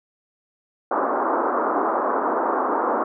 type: band-pass noise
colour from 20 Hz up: white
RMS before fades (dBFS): -22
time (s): 0.91-3.04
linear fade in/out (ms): 5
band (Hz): 250 to 1300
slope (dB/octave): 48
effects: none